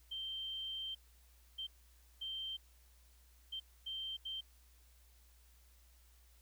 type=tone bursts at uneven times; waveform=sine; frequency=3136 Hz; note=G7; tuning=in tune; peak=-40 dBFS; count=6; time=0.11-0.95 / 1.58-1.67 / 2.21-2.57 / 3.52-3.6 / 3.86-4.17 / 4.25-4.41 s; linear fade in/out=10 ms; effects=added 60 Hz sine -63 dBFS peak until 6.41 s + white hiss -70 dBFS RMS until 6.41 s